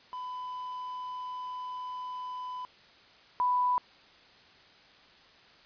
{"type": "tone pair in turn", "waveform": ["triangle", "sine"], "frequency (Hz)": [1002, 992.2], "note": ["B5", "B5"], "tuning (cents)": [25, 8], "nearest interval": "unison", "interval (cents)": 17, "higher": "first", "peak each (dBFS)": [-34, -24], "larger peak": "second", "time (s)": [[0.13, 2.65], [3.4, 3.78]], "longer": "first", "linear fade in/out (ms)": 0, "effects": ["white hiss -57 dBFS RMS until 5.65 s", "resampled to 11025 Hz"]}